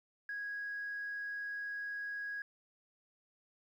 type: tone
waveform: sine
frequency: 1654 Hz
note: G#6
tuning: 8 cents flat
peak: -37 dBFS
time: 0.29-2.42 s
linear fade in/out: 2 ms
effects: tanh soft clip ceiling -34 dBFS + 12-bit